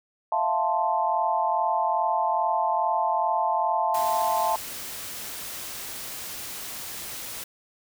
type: chord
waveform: sine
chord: F major seventh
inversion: third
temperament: equal with one note detuned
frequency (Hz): 659.3 / 701.7 / 880 / 1046.5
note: E5 / F5 / A5 / C6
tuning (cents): 0 / +8 / 0 / 0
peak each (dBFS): -29 / -28 / -24 / -29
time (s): 0.32-4.56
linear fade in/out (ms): 2
type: noise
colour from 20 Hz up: white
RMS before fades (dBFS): -36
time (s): 3.94-7.44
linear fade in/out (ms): 5
effects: none